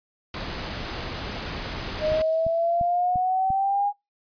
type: noise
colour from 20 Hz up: pink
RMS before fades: -32 dBFS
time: 0.34-2.22 s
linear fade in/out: 2 ms
type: noise with exponential decay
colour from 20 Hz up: violet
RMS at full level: -32 dBFS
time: 1.99-3.74 s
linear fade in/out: 1 ms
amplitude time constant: 380 ms
type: exponential sweep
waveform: sine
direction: up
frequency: 612 to 820 Hz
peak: -20 dBFS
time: 2-3.93 s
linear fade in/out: 50 ms
type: click train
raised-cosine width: 5 ms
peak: -21 dBFS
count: 5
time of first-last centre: 2.12-3.504 s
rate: 2.89 Hz
effects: noise-tail reverb RT60 0.2 s tail -25 dB re dry + resampled to 11025 Hz